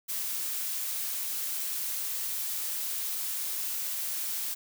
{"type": "noise", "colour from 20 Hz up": "blue", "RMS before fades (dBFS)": -33, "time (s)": [0.08, 4.55], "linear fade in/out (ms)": 20, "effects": []}